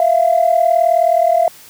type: tone pair together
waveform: sine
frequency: 659.3 / 698.5 Hz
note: E5 / F5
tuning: 0 / 0 cents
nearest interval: minor second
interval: 100 cents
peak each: -12 dBFS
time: 0-1.48 s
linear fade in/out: 2 ms
effects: tanh soft clip ceiling -3 dBFS + white hiss -41 dBFS RMS until 1.69 s